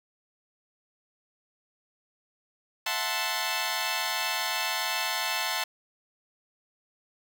10% pulse chord, F# half-diminished seventh, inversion third, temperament equal, 659.3 / 740 / 880 / 1046.5 Hz, E5 / F#5 / A5 / C6, 0 / 0 / 0 / 0 cents, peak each -27 / -26 / -23 / -24 dBFS, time 2.86-5.64 s, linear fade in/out 5 ms, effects none

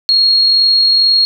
sine tone with amplitude modulation, 4287 Hz, C8, 41 cents sharp, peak -6 dBFS, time 0.09-1.25 s, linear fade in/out 0 ms, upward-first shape sine, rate 42.2 Hz, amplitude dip 25%, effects none

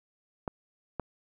clicks, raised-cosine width 1 ms, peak -18 dBFS, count 2, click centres 0.478 / 0.997 s, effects 10-bit

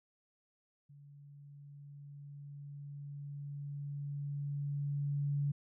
sine tone with level ramp, 143 Hz, D3, 46 cents flat, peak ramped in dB -54 to -30 dBFS, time 0.89-5.52 s, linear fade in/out 10 ms, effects none

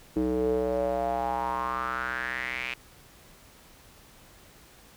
square tone with band-pass filter sweep, 62.7 Hz, B1, 27 cents sharp, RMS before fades -29 dBFS, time 0.16-2.74 s, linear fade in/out 5 ms, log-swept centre 340 to 2500 Hz, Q 5.5, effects pink hiss -54 dBFS RMS until 4.96 s

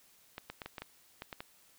clicks, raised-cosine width 0.3 ms, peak -25 dBFS, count 9, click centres 0.381 / 0.5 / 0.618 / 0.66 / 0.782 / 0.82 / 1.221 / 1.328 / 1.405 s, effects white hiss -64 dBFS RMS until 1.78 s

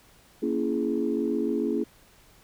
sine chord, A# half-diminished seventh, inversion none, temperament just, 233.1 / 279.7 / 335.6 / 419.5 Hz, A#3 / C#4 / E4 / G#4, 0 / +16 / +31 / +17 cents, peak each -29 dBFS, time 0.42-1.84 s, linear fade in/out 10 ms, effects tanh soft clip ceiling -14 dBFS + pink hiss -57 dBFS RMS until 2.43 s

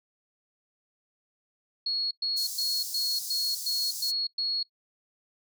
sine tone bursts, 4329 Hz, C#8, 42 cents flat, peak -26 dBFS, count 8, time 1.86-4.63 s, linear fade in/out 5 ms, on 250 ms, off 110 ms
pink high-pass noise, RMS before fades -36 dBFS, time 2.36-4.12 s, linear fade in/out 20 ms, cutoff 4500 Hz, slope 48 dB/octave
effects noise-tail reverb RT60 0.1 s tail -21 dB re dry

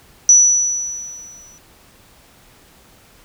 sine tone with exponential decay, 5920 Hz, F#8, in tune, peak -4 dBFS, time 0.29-1.58 s, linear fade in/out 1 ms, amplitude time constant 280 ms, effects pink hiss -49 dBFS RMS until 3.24 s

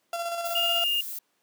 35% pulse tone with tremolo, 683 Hz, F5, 39 cents flat, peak -26 dBFS, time 0.13-0.84 s, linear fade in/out 2 ms, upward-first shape square, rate 16 Hz, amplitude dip 35%
violet noise, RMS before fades -36 dBFS, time 0.45-1.19 s, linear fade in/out 5 ms
sine tone, 2826 Hz, F7, 20 cents sharp, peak -23 dBFS, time 0.55-1.01 s, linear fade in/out 5 ms
effects pink hiss -71 dBFS RMS until 1.42 s + high-pass 300 Hz 12 dB/octave

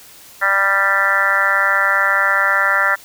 harmonic tone, 196.4 Hz, G3, 4 cents sharp, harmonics 3 / 4 / 5 / 6 / 7 / 8 / 9 / 10, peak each -25 / -27 / -25 / -27 / -17 / -23 / -17 / -21 dBFS, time 0.41-2.96 s, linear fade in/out 20 ms, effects white hiss -42 dBFS RMS until 3.04 s

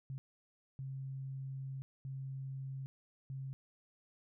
sine tone bursts at uneven times, 134.3 Hz, C3, 46 cents sharp, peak -40 dBFS, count 4, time 0.1-0.18 / 0.79-1.82 / 2.05-2.86 / 3.3-3.53 s, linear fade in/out 0 ms, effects none

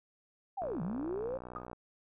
sine linear two-way sweep, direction down then up, 830.6 to 151 to 547 Hz, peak -34 dBFS, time 0.57-1.38 s, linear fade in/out 10 ms, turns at 0.82 s
click train, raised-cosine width 1 ms, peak -30 dBFS, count 69, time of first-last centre 0.62-1.731 s, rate 61.2 Hz
sine tone with exponential decay, 1234 Hz, D#6, 15 cents flat, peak -34 dBFS, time 1.56-1.66 s, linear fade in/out 1 ms, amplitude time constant 20 ms
effects none

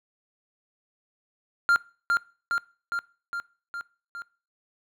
triangle tone with echo, 1394 Hz, F6, 4 cents flat, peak -15 dBFS, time 1.69-1.76 s, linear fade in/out 0 ms, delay 410 ms, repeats 6, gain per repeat -3 dB, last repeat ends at 4.22 s, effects noise-tail reverb RT60 0.4 s tail -22 dB re dry

